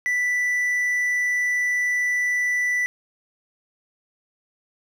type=tone; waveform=triangle; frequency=1975.5 Hz; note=B6; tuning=in tune; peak=-18 dBFS; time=0.06-2.86 s; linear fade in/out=0 ms; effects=none